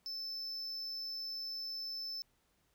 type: tone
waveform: triangle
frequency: 5274 Hz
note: E8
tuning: in tune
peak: -38 dBFS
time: 0.06-2.22 s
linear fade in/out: 0 ms
effects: pink hiss -75 dBFS RMS until 2.74 s